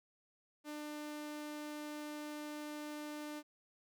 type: tone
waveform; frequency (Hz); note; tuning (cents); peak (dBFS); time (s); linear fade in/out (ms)
sawtooth; 298.9; D4; +31; -39; 0.64-3.43; 50
effects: none